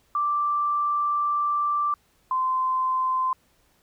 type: tone pair in turn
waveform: sine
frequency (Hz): 1174 / 1034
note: D6 / C6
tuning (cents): -1 / -21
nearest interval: major second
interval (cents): 220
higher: first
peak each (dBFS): -21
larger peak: neither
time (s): 0.15-1.94 / 2.31-3.33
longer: first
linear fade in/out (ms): 2
effects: pink hiss -64 dBFS RMS until 3.82 s